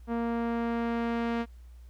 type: tone with low-pass filter sweep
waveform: sawtooth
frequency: 233.1 Hz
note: A#3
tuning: in tune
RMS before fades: -30 dBFS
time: 0.07-1.46 s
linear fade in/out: 50 ms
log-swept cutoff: 1200 to 2600 Hz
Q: 0.78
effects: added 60 Hz sine -46 dBFS peak until 1.89 s + pink hiss -68 dBFS RMS until 1.89 s